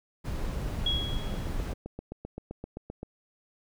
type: noise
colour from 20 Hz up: brown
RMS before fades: -32 dBFS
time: 0.24-1.74 s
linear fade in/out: 20 ms
type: tone with exponential decay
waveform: sine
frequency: 3322 Hz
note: G#7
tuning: in tune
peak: -24 dBFS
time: 0.86-1.55 s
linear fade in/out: 5 ms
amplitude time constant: 150 ms
type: click train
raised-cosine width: 2 ms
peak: -24 dBFS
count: 14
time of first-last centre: 1.34-3.031 s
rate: 7.69 Hz
effects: none